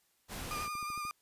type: noise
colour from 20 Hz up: pink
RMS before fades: -42 dBFS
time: 0.28-0.69 s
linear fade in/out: 50 ms
type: click train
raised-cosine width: 3 ms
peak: -38 dBFS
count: 10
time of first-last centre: 0.38-1.052 s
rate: 13.4 Hz
type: tone with vibrato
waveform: 35% pulse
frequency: 1208 Hz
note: D6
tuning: 48 cents sharp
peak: -35 dBFS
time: 0.51-1.11 s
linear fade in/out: 0 ms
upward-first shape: triangle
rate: 11 Hz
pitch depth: 31 cents each way
effects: white hiss -73 dBFS RMS until 1.21 s + resampled to 32000 Hz